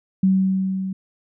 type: tone with level ramp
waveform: sine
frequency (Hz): 190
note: F#3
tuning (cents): +46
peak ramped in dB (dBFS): -12 to -24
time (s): 0.23-0.93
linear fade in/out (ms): 5
effects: none